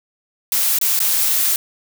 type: noise with dropouts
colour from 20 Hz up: blue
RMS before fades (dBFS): -17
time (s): 0.52-1.56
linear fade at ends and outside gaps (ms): 1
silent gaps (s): 0.787-0.813 / 0.991-1.002
effects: none